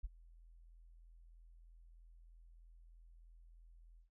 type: tone with ADSR envelope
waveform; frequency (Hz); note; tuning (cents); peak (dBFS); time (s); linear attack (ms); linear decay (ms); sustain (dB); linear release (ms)
sine; 41.58; E1; +16; -35; 0.03-4.1; 17; 25; -23; 120
effects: none